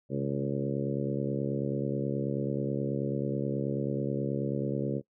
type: harmonic tone with a mistuned harmonic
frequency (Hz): 69.3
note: C#2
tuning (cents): 0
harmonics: 2 / 3 / 4 / 5 / 6 / 7 / 8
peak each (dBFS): -33 / -35 / -36 / -37 / -38 / -38 / -39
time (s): 0.09-5.02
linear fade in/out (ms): 50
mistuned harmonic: 2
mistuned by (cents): -57
effects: noise-tail reverb RT60 0.1 s tail -21 dB re dry